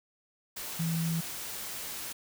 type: tone in noise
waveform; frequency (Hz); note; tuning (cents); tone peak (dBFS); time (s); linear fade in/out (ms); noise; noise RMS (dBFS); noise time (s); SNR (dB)
sine; 164.81; E3; 0; -28; 0.79-1.21; 10; white; -39; 0.56-2.13; +8
effects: none